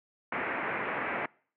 white low-pass noise, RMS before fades -33 dBFS, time 0.32-1.26 s, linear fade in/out 5 ms, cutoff 2300 Hz, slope 48 dB/octave, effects noise-tail reverb RT60 0.5 s tail -25 dB re dry + high-pass 200 Hz 12 dB/octave

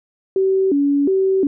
sine tone with vibrato, 329.6 Hz, E4, in tune, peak -13 dBFS, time 0.36-1.47 s, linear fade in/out 2 ms, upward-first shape square, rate 1.4 Hz, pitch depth 260 cents each way, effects none

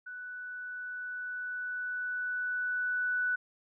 sine tone with level ramp, 1486 Hz, F#6, 7 cents sharp, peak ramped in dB -40 to -27 dBFS, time 0.06-3.36 s, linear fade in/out 10 ms, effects none

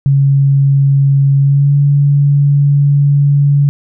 sine tone with pitch glide, 138.59 to 142.49 Hz, C#3 to C#3, 0 to +48 cents, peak -6 dBFS, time 0.06-3.69 s, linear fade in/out 0 ms, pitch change +48 cents, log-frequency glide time 1.38-1.75 s, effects none

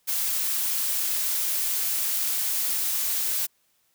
blue noise, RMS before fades -26 dBFS, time 0.07-3.47 s, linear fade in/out 20 ms, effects white hiss -68 dBFS RMS until 3.94 s

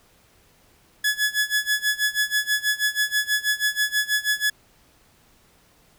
sawtooth tone with tremolo, 1700 Hz, G#6, 40 cents sharp, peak -14 dBFS, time 1.04-4.5 s, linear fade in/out 5 ms, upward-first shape sine, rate 6.2 Hz, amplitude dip 90%, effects pink hiss -58 dBFS RMS until 5.98 s

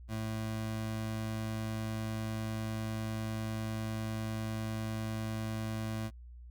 25% pulse tone, 110 Hz, A2, in tune, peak -31 dBFS, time 0.08-6.11 s, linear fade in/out 50 ms, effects added 60 Hz sine -47 dBFS peak until 6.5 s

